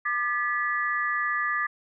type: tone cluster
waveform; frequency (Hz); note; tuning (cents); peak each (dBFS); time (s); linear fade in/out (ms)
sine; 1195 / 1718 / 1955; D6 / A6 / B6; +30 / -42 / -18; -28 / -28 / -30; 0.05-1.67; 10
effects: none